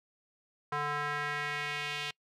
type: tone with band-pass filter sweep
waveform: square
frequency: 146.83 Hz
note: D3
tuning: in tune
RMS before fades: -35 dBFS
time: 0.72-2.11 s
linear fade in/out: 5 ms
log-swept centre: 1200 to 3000 Hz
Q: 2
effects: noise-tail reverb RT60 0.1 s tail -26 dB re dry